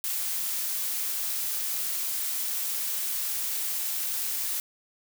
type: noise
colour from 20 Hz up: blue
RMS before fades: -30 dBFS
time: 0.04-4.6 s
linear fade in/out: 0 ms
effects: none